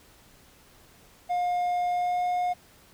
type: tone with pitch glide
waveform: triangle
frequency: 712 to 717.4 Hz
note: F5 to F5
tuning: +33 to +46 cents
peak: -22 dBFS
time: 1.29-2.54 s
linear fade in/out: 20 ms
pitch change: +13 cents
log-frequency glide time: 1.92-2.23 s
effects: pink hiss -56 dBFS RMS until 2.93 s